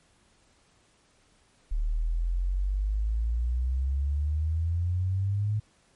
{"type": "exponential sweep", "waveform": "sine", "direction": "up", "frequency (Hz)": [36.71, 107.7], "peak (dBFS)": -24, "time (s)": [1.71, 5.6], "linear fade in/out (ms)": 10, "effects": ["pink hiss -64 dBFS RMS until 5.95 s", "MP3 48 kbps"]}